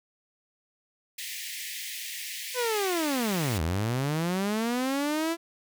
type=high-pass noise; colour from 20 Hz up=pink; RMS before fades=-37 dBFS; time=1.18-3.58 s; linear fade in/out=5 ms; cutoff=1800 Hz; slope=96 dB/octave
type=linear two-way sweep; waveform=sawtooth; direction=down then up; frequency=511 to 75.9 to 338.7 Hz; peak=-22 dBFS; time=2.54-5.37 s; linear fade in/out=50 ms; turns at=3.62 s
effects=none